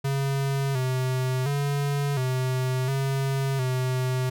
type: tone with pitch steps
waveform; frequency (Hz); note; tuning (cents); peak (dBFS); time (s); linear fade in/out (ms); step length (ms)
square; 137.4 / 128.9 / 142.3 / 128.8 / 136 / 128.3; C#3 / C3 / C#3 / C3 / C#3 / C3; -15 / -26 / +46 / -27 / -33 / -34; -24; 0.04-4.3; 10; 710
effects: none